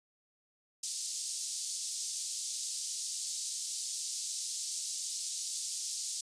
white band-pass noise, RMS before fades -38 dBFS, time 0.83-6.21 s, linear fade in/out 5 ms, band 4500 to 9000 Hz, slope 24 dB/octave, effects resampled to 22050 Hz

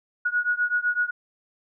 sine beating tone pair, 1452 / 1459.9 Hz, F#6 / F#6, -33 / -24 cents, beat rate 7.9 Hz, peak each -24 / -25 dBFS, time 0.25-1.11 s, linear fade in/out 10 ms, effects none

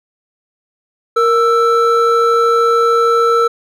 triangle tone pair together, 466.2 / 1325.5 Hz, A#4 / E6, 0 / +9 cents, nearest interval octave + tritone, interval 1809 cents, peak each -10 dBFS, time 1.16-3.48 s, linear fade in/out 10 ms, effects none

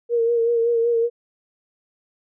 sine tone with vibrato, 466.2 Hz, A#4, in tune, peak -16 dBFS, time 0.09-1.1 s, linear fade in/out 50 ms, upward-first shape sine, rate 5.3 Hz, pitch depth 34 cents each way, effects none

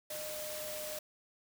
sine tone in noise, 610 Hz, D#5, 34 cents flat, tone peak -42 dBFS, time 0.1-0.99 s, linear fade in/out 5 ms, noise white, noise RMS -43 dBFS, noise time 0.1-0.99 s, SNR -2 dB, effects none

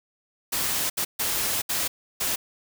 white noise bursts at uneven times, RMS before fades -26 dBFS, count 5, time 0.52-0.9 / 0.97-1.05 / 1.19-1.62 / 1.69-1.88 / 2.2-2.36 s, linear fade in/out 10 ms, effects none

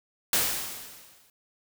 white noise with exponential decay, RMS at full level -22 dBFS, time 0.33-1.3 s, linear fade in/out 2 ms, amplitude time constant 210 ms, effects none

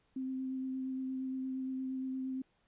sine tone with vibrato, 261.6 Hz, C4, in tune, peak -35 dBFS, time 0.16-2.42 s, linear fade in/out 5 ms, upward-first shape sine, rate 8.6 Hz, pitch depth 12 cents each way, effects pink hiss -74 dBFS RMS until 2.67 s + resampled to 8000 Hz

